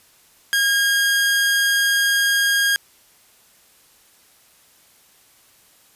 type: tone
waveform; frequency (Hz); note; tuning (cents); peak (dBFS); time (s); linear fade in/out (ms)
sawtooth; 1626; G#6; -37; -12; 0.53-2.76; 0
effects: white hiss -54 dBFS RMS until 5.95 s + resampled to 32000 Hz